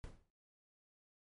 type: noise with exponential decay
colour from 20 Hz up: brown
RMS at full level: -44 dBFS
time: 0.04-0.3 s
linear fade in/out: 0 ms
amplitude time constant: 55 ms
effects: noise-tail reverb RT60 0.3 s tail -20 dB re dry + MP3 48 kbps